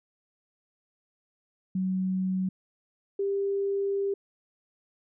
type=tone pair in turn; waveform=sine; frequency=187.2 / 396.7 Hz; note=F#3 / G4; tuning=+20 / +21 cents; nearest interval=octave + minor second; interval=1301 cents; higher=second; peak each=-25 dBFS; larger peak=neither; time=1.75-2.49 / 3.19-4.14 s; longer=second; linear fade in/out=5 ms; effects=none